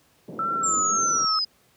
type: band-pass noise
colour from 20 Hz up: pink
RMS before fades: -38 dBFS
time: 0.28-1.25 s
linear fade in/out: 2 ms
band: 170 to 550 Hz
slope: 24 dB/octave
type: tone with vibrato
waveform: sine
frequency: 1318.5 Hz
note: E6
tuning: in tune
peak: -23 dBFS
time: 0.39-1.39 s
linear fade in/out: 2 ms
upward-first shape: sine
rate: 1.8 Hz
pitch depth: 53 cents each way
type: linear sweep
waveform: sine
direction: down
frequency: 7500 to 4946 Hz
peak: -22 dBFS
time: 0.63-1.45 s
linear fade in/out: 10 ms
effects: pink hiss -61 dBFS RMS until 1.76 s + high-pass 80 Hz 12 dB/octave